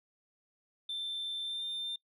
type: tone with pitch glide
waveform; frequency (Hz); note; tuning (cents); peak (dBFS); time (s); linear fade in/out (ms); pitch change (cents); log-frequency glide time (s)
sine; 3556 to 3599; A7 to A7; +18 to +38; -33; 0.89-1.96; 5; +20; 1.43-1.64
effects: noise-tail reverb RT60 0.1 s tail -21 dB re dry + tanh soft clip ceiling -33 dBFS